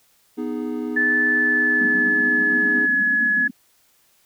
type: chord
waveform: triangle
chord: G# minor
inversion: first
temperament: equal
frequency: 246.9 / 311.1 / 415.3 Hz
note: B3 / D#4 / G#4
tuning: 0 / 0 / 0 cents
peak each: -25 / -26 / -29 dBFS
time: 0.37-2.87 s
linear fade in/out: 20 ms
type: tone with pitch glide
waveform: sine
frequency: 1745 to 1696.3 Hz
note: A6 to G#6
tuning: -15 to +36 cents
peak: -16 dBFS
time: 0.96-3.48 s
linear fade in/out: 10 ms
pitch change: -49 cents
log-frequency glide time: 1.29-3 s
type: band-pass noise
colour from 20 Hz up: white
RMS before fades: -32 dBFS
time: 1.8-3.51 s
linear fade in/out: 10 ms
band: 190 to 280 Hz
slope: 96 dB/octave
effects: white hiss -60 dBFS RMS until 4.25 s